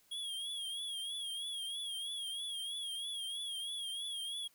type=tone with vibrato; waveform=square; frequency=3294 Hz; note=G#7; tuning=15 cents flat; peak=-39 dBFS; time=0.11-4.48 s; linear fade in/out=10 ms; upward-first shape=triangle; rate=3.1 Hz; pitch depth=86 cents each way; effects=white hiss -69 dBFS RMS until 4.54 s